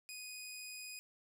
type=tone; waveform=15% pulse; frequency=2489 Hz; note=D#7; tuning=in tune; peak=-39 dBFS; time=0.09-0.99 s; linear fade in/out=0 ms; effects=none